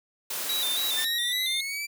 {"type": "high-pass noise", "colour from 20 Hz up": "white", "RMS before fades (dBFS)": -32, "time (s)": [0.3, 1.05], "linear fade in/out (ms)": 5, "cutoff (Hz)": 290, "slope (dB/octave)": 12}
{"type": "tone with vibrato", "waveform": "square", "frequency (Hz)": 3729, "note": "A#7", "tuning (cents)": 0, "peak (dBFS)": -27, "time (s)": [0.49, 1.61], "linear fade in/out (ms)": 5, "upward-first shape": "square", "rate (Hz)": 3.6, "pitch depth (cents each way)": 65}
{"type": "exponential sweep", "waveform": "sawtooth", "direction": "up", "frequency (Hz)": [1760, 2349], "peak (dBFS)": -27, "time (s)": [0.96, 1.87], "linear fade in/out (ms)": 20}
{"effects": []}